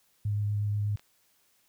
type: tone with vibrato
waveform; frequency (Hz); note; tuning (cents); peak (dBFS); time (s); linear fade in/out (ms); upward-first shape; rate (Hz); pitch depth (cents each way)
sine; 103.6; G#2; -4; -26; 0.25-0.96; 5; square; 8.3; 9
type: clicks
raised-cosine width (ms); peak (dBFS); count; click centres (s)
0.2; -35; 2; 0.973 / 0.995
effects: white hiss -68 dBFS RMS until 1.68 s